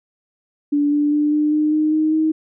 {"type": "tone with pitch steps", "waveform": "sine", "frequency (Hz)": [290.2, 293.6, 297, 300.4, 303.9, 307.5, 311, 314.6], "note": ["D4", "D4", "D4", "D4", "D#4", "D#4", "D#4", "D#4"], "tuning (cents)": [-21, 0, 20, 39, -41, -20, -1, 19], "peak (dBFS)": -14, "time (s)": [0.72, 2.32], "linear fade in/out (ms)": 10, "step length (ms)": 200, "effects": []}